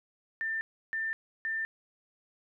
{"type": "tone bursts", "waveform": "sine", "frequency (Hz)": 1790, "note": "A6", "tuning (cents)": 29, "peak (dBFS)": -30, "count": 3, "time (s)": [0.41, 1.65], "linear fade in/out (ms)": 0, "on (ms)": 200, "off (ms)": 320, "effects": []}